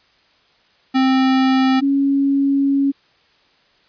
square / sine tone pair in turn, 262.6 / 277 Hz, C4 / C#4, +6 / -1 cents, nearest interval minor second, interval 93 cents, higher second, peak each -13 dBFS, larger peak neither, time 0.94-1.81 / 1.81-2.92 s, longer second, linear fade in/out 20 ms, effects white hiss -56 dBFS RMS until 3.88 s + resampled to 11025 Hz

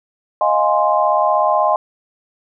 sine chord, F minor seventh, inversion third, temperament equal, 622.3 / 698.5 / 830.6 / 1046.5 Hz, Eb5 / F5 / Ab5 / C6, 0 / 0 / 0 / 0 cents, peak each -17 / -19 / -18 / -17 dBFS, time 0.41-1.76 s, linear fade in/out 2 ms, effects none

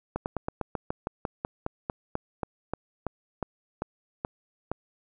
slowing click train, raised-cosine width 1 ms, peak -15 dBFS, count 20, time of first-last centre 0.16-4.716 s, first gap 99 ms, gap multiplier 1.09, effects none

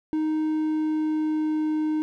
triangle tone with pitch glide, 311.1 to 308.8 Hz, D#4 to D#4, 0 to -13 cents, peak -20 dBFS, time 0.13-2.02 s, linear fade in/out 0 ms, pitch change -13 cents, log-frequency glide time 0.42-1.7 s, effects none

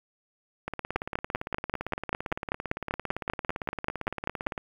two click trains, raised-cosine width 0.5 ms, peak -17 / -11 dBFS, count 70 / 19, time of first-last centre 0.68-4.578 / 0.96-4.469 s, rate 17.7 / 5.13 Hz, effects 8-bit

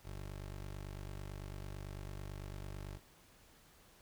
20% pulse tone, 49 Hz, G1, in tune, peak -39 dBFS, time 0.03-3 s, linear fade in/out 50 ms, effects pink hiss -64 dBFS RMS until 4.01 s

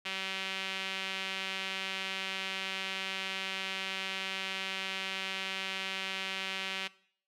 sawtooth tone with band-pass filter, 191.2 Hz, G3, 43 cents flat, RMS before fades -37 dBFS, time 0.05-6.88 s, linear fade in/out 10 ms, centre 2800 Hz, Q 2.3, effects noise-tail reverb RT60 0.6 s tail -20 dB re dry

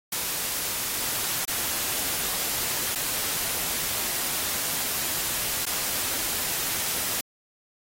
white noise with dropouts, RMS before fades -28 dBFS, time 0.12-7.21 s, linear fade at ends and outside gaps 5 ms, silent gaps 1.453-1.477 / 2.951-2.956 / 5.655-5.664 s, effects AAC 48 kbps

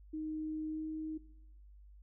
sine tone with pitch glide, 311 to 313.3 Hz, D#4 to D#4, -1 to +12 cents, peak -37 dBFS, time 0.13-1.18 s, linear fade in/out 10 ms, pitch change +13 cents, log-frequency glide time 0.68-0.82 s, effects noise-tail reverb RT60 1.0 s tail -21 dB re dry + added 50 Hz sine -54 dBFS peak until 2.02 s

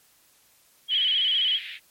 sine tone with vibrato, 3136 Hz, G7, in tune, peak -20 dBFS, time 0.88-1.6 s, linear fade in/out 50 ms, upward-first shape square, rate 15 Hz, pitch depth 64 cents each way
pink band-pass noise, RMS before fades -38 dBFS, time 0.89-1.8 s, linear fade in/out 50 ms, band 1900 to 3700 Hz, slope 48 dB/octave
effects white hiss -60 dBFS RMS until 1.9 s + MP3 64 kbps

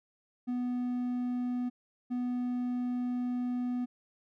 triangle tone pair in turn, 246.9 / 246.9 Hz, B3 / B3, 0 / 0 cents, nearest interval unison, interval 0 cents, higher neither, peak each -28 dBFS, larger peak neither, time 0.47-1.7 / 2.1-3.86 s, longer second, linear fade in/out 20 ms, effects none

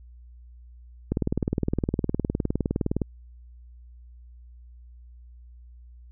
click train, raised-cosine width 3 ms, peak -11 dBFS, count 38, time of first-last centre 1.12-3.017 s, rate 19.5 Hz, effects added 60 Hz sine -45 dBFS peak until 6.11 s

